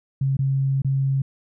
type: tone with dropouts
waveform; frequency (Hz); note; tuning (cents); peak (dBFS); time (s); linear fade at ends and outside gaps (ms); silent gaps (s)
sine; 135.7; C#3; -36; -18; 0.21-1.22; 5; 0.369-0.39 / 0.82-0.846
effects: none